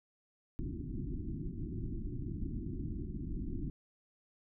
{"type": "low-pass noise", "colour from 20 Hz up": "pink", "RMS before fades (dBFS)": -39, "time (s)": [0.59, 3.7], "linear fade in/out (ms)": 0, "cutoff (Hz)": 360, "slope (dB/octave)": 96, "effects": []}